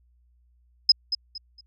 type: tone with echo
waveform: sine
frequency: 5080 Hz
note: D#8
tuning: 35 cents sharp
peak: -11 dBFS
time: 0.89-0.92 s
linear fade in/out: 5 ms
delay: 230 ms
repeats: 3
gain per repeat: -11 dB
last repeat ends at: 1.61 s
effects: added 60 Hz sine -59 dBFS peak until 1.66 s